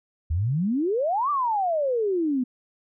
sine exponential two-way sweep, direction up then down, 73.9 to 1200 to 242.7 Hz, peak -21 dBFS, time 0.3-2.44 s, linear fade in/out 10 ms, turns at 1.3 s, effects none

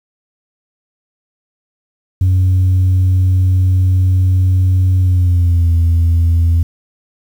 sine tone with pitch glide, 92.5 to 83.85 Hz, F#2 to E2, 0 to +30 cents, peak -6 dBFS, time 2.21-6.63 s, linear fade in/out 5 ms, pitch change -170 cents, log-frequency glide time 4.99-5.72 s, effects tanh soft clip ceiling -7 dBFS + 7-bit

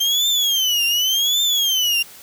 35% pulse tone with vibrato, 3151 Hz, G7, 8 cents sharp, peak -14 dBFS, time 0-2.03 s, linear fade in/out 10 ms, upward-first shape triangle, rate 0.88 Hz, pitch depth 230 cents each way, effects white hiss -42 dBFS RMS until 2.22 s

